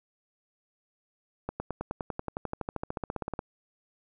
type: accelerating click train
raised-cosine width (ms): 1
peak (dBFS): -18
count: 25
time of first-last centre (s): 1.49-3.391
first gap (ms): 110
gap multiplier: 0.97
effects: none